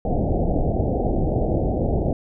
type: low-pass noise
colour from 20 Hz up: pink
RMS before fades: -21 dBFS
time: 0.05-2.13 s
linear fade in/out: 2 ms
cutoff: 780 Hz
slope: 96 dB/octave
effects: none

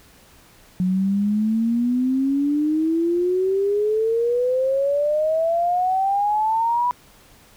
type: exponential sweep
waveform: sine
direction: up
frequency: 180.7 to 987.8 Hz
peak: -17 dBFS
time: 0.8-6.91 s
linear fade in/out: 0 ms
effects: pink hiss -51 dBFS RMS until 7.56 s

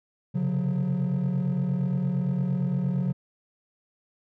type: tone cluster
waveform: triangle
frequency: 131.4 / 140.1 / 181.9 Hz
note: C3 / C#3 / F#3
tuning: +8 / +19 / -29 cents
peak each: -30 / -24 / -23 dBFS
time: 0.34-3.13 s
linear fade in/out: 20 ms
effects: tanh soft clip ceiling -18 dBFS

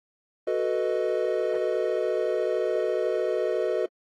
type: chord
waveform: triangle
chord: B dominant seventh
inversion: second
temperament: equal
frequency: 370 / 440 / 493.9 / 622.3 Hz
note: F#4 / A4 / B4 / D#5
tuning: 0 / 0 / 0 / 0 cents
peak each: -27 dBFS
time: 0.47-3.86 s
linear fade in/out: 5 ms
effects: AAC 32 kbps

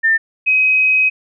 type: tone pair in turn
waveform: sine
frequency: 1798 / 2530 Hz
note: A6 / D#7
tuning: +37 / +28 cents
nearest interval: tritone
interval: 591 cents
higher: second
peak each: -10 dBFS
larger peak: neither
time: 0.03-0.18 / 0.46-1.1 s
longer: second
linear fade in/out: 20 ms
effects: none

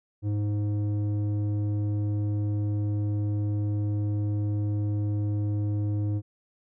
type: tone with low-pass filter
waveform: square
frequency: 103.83 Hz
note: G#2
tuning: in tune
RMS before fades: -27 dBFS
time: 0.22-6.22 s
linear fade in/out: 50 ms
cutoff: 310 Hz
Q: 1.1
effects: none

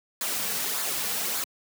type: noise with flanger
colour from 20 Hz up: white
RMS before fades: -29 dBFS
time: 0.21-1.44 s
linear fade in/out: 2 ms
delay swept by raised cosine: 0.34 to 3.24 ms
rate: 1.7 Hz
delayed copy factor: -0.5
effects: high-pass 150 Hz 12 dB/octave

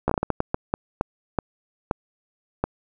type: slowing click train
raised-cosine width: 1 ms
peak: -7 dBFS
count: 14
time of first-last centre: 0.08-2.64 s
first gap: 14 ms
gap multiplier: 1.39
effects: none

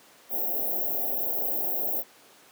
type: band-stop noise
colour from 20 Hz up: white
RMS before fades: -28 dBFS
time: 0.29-2.04 s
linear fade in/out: 50 ms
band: 810 to 13000 Hz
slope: 96 dB/octave
effects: pink hiss -54 dBFS RMS until 2.51 s + high-pass 300 Hz 12 dB/octave

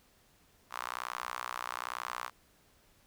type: tone with high-pass filter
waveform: sawtooth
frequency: 61.1 Hz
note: B1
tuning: 18 cents flat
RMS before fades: -40 dBFS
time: 0.7-2.31 s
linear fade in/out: 50 ms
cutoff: 1100 Hz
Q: 3.4
effects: pink hiss -66 dBFS RMS until 3.06 s

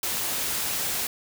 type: noise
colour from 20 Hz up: white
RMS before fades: -28 dBFS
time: 0.03-1.07 s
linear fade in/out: 2 ms
effects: none

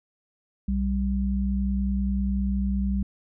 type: tone pair together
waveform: sine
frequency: 62 / 196.45 Hz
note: B1 / G3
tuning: +7 / +4 cents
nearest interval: octave + minor sixth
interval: 1997 cents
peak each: -25 dBFS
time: 0.68-3.03 s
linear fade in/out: 5 ms
effects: none

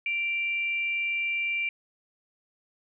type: tone pair together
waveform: sine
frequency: 2349 / 2793 Hz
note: D7 / F7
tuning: 0 / -1 cents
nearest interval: minor third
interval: 299 cents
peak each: -26 / -37 dBFS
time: 0.06-1.69 s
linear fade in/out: 2 ms
effects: none

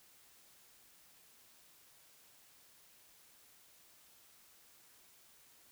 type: silence
effects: white hiss -64 dBFS RMS until 5.71 s

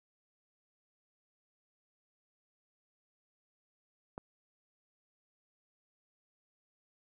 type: click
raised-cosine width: 1 ms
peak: -27 dBFS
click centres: 4.179 s
effects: none

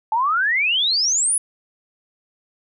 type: exponential sweep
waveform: sine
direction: up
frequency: 853 to 10548 Hz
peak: -16 dBFS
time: 0.12-1.38 s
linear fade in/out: 2 ms
effects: none

